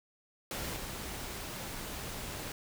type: noise with level steps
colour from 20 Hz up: pink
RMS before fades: -38 / -41 dBFS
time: 0.51-2.52 s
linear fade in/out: 2 ms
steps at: 0.76 s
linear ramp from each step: 10 ms
effects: none